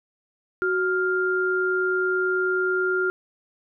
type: tone pair together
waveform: sine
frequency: 370.8 / 1400 Hz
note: F#4 / F6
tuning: +4 / +4 cents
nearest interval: octave + major seventh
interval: 2300 cents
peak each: -23 dBFS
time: 0.62-3.1 s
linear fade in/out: 0 ms
effects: none